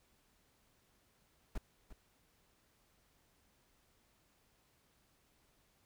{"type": "noise with echo", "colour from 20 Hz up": "brown", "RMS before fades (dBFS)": -38, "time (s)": [1.55, 1.58], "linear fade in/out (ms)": 5, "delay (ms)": 350, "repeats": 1, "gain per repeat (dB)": -13, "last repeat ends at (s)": 1.93, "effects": ["pink hiss -73 dBFS RMS until 5.85 s"]}